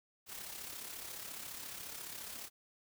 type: noise with amplitude modulation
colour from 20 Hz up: white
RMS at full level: -44 dBFS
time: 0.26-2.5 s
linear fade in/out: 50 ms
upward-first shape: sine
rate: 34.4 Hz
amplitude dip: 50%
effects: none